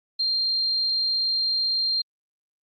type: tone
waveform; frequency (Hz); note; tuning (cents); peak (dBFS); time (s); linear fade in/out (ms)
sine; 4186; C8; 0; -21; 0.19-2.02; 10
effects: Opus 48 kbps